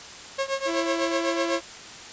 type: tone with tremolo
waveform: sawtooth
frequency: 543 Hz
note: C#5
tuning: 36 cents flat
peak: -18 dBFS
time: 0.38-1.61 s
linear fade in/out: 10 ms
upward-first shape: triangle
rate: 8 Hz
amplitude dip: 95%
type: tone with pitch glide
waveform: sawtooth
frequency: 333.8 to 336.5 Hz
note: E4 to E4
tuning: +22 to +36 cents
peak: -22 dBFS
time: 0.65-1.61 s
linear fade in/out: 50 ms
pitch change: +14 cents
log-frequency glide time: 1-1.49 s
effects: white hiss -41 dBFS RMS until 2.12 s + resampled to 16000 Hz